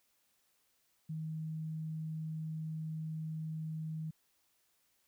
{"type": "tone", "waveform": "sine", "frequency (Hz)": 158, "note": "D#3", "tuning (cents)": 27, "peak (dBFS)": -37, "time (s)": [1.09, 4.11], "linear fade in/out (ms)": 10, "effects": ["white hiss -75 dBFS RMS until 5.07 s"]}